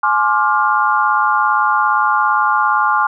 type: chord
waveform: sine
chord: D half-diminished seventh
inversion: second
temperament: just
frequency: 845.8 / 1057.2 / 1174.7 / 1409.6 Hz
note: Ab5 / C6 / D6 / F6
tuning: +31 / +18 / 0 / +16 cents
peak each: -17 dBFS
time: 0.03-3.07 s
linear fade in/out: 5 ms
effects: none